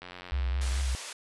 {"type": "click train", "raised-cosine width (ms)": 0.3, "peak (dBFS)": -26, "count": 72, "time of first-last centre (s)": [0.02, 0.81], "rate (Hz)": 89.9}
{"type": "tone with vibrato", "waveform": "sine", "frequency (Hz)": 65.41, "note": "C2", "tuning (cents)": 0, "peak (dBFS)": -26, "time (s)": [0.32, 0.95], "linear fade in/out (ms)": 0, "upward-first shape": "triangle", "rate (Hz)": 4.6, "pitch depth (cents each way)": 77}
{"type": "band-pass noise", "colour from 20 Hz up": "white", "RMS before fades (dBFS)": -41, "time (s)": [0.61, 1.13], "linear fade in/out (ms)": 5, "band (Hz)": [560, 8400], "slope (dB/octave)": 12}
{"effects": ["resampled to 24000 Hz"]}